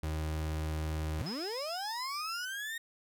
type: tone with vibrato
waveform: 35% pulse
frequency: 78 Hz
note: D#2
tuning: 5 cents sharp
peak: -31 dBFS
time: 0.03-1.22 s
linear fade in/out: 5 ms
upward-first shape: sine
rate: 20 Hz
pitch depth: 19 cents each way
type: linear sweep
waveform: 35% pulse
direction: up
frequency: 83.3 to 1864.7 Hz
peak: -35 dBFS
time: 1.19-2.78 s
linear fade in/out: 5 ms
type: tone with tremolo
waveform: sine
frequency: 5100 Hz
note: D#8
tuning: 42 cents sharp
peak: -39 dBFS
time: 1.26-2.45 s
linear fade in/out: 5 ms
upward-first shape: square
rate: 6.8 Hz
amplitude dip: 25%
effects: none